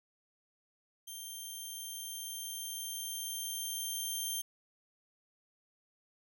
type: tone with level ramp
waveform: 10% pulse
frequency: 3163 Hz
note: G7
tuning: 15 cents sharp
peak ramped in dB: -35 to -26 dBFS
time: 1.07-4.42 s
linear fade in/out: 10 ms
effects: none